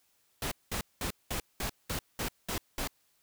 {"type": "noise bursts", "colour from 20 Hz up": "pink", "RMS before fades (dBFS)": -34, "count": 9, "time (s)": [0.42, 2.875], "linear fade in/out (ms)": 2, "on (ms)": 95, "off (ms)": 200, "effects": ["white hiss -71 dBFS RMS until 3.22 s"]}